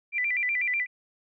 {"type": "tone with vibrato", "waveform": "sine", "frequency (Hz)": 2170, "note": "C#7", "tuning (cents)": -37, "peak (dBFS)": -24, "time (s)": [0.12, 0.87], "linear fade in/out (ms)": 50, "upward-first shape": "square", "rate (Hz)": 8.1, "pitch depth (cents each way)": 150, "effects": []}